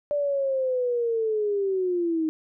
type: linear sweep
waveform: sine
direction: down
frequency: 587.3 to 311.1 Hz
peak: -22 dBFS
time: 0.11-2.29 s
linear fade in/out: 0 ms
effects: none